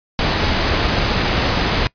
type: noise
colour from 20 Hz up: pink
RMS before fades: -17 dBFS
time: 0.19-1.87 s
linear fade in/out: 0 ms
effects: noise-tail reverb RT60 0.1 s tail -22 dB re dry + resampled to 11025 Hz